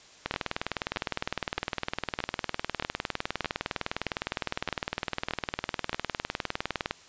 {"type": "two click trains", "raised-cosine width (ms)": 0.3, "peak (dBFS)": [-12, -14], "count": [132, 10], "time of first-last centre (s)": [[0.26, 6.91], [0.34, 5.93]], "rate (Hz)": [19.7, 1.61], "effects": ["white hiss -53 dBFS RMS until 7.08 s", "resampled to 16000 Hz"]}